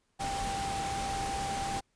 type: tone in noise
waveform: sine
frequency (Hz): 789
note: G5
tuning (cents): +11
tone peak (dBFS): -33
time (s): 0.19-1.81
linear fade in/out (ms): 20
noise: pink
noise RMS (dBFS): -37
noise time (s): 0.19-1.81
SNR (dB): +1
effects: pink hiss -75 dBFS RMS until 1.95 s + resampled to 22050 Hz